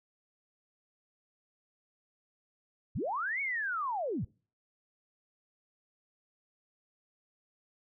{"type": "linear two-way sweep", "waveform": "sine", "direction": "up then down", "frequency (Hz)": [58, 2258, 66.9], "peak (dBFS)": -31, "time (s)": [2.95, 4.25], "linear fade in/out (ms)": 10, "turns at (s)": 3.41, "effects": ["noise-tail reverb RT60 0.4 s tail -25 dB re dry"]}